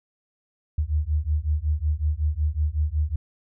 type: beating tone pair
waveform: sine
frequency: 73.42 / 78.82 Hz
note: D2 / D#2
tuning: 0 / +23 cents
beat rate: 5.4 Hz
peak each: -24 dBFS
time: 0.78-3.16 s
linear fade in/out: 5 ms
effects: none